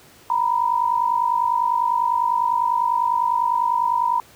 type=tone pair together; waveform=sine; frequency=937.8 / 987.8 Hz; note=A#5 / B5; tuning=+10 / 0 cents; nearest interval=minor second; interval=90 cents; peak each=-20 dBFS; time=0.3-4.2 s; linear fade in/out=2 ms; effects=pink hiss -49 dBFS RMS until 4.35 s + high-pass 80 Hz 12 dB/octave